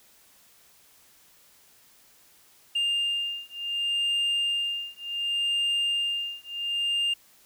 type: beating tone pair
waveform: sine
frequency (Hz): 2805 / 2805.68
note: F7 / F7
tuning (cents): +7 / +7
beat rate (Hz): 0.68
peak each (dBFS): -26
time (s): 2.75-7.14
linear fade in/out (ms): 10
effects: tanh soft clip ceiling -22 dBFS + white hiss -58 dBFS RMS until 7.45 s